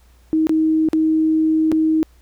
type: tone with dropouts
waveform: sine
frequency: 316 Hz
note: D#4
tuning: 27 cents sharp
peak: -13 dBFS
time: 0.33-2.03 s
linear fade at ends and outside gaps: 0 ms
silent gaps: 0.47-0.494 / 0.887-0.932 / 1.717-1.724 s
effects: added 60 Hz sine -48 dBFS peak until 2.21 s + pink hiss -58 dBFS RMS until 2.21 s